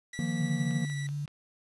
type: tone with tremolo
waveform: sawtooth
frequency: 1953 Hz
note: B6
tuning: 20 cents flat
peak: -35 dBFS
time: 0.13-1.07 s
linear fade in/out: 5 ms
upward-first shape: sine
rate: 13 Hz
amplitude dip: 25%
type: chord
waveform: triangle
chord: Eb suspended second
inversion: none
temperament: equal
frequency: 155.56 / 174.61 / 233.1 Hz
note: Eb3 / F3 / Bb3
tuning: 0 / 0 / 0 cents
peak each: -31 dBFS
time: 0.19-0.85 s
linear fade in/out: 0 ms
type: tone with vibrato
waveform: sine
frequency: 143.4 Hz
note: D3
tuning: 41 cents flat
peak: -31 dBFS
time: 0.4-1.26 s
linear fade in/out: 10 ms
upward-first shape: square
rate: 2.8 Hz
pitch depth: 23 cents each way
type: click train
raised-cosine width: 0.3 ms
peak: -33 dBFS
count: 4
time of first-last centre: 0.71-1.278 s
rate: 5.28 Hz
effects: resampled to 24000 Hz + 9-bit